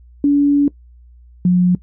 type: tone pair in turn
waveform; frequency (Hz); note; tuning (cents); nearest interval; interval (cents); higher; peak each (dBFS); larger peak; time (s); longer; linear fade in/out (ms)
sine; 286 / 179.6; D4 / F3; -46 / +49; minor sixth; 805; first; -9; neither; 0.24-0.68 / 1.45-1.75; first; 2
effects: noise-tail reverb RT60 0.1 s tail -20 dB re dry + added 60 Hz sine -41 dBFS peak until 1.82 s